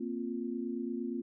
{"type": "chord", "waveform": "sine", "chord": "Bb suspended second", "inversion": "none", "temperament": "equal", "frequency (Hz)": [233.1, 261.6, 349.2], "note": ["Bb3", "C4", "F4"], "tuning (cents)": [0, 0, 0], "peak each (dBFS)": [-37, -38, -39], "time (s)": [0, 1.22], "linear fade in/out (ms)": 10, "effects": []}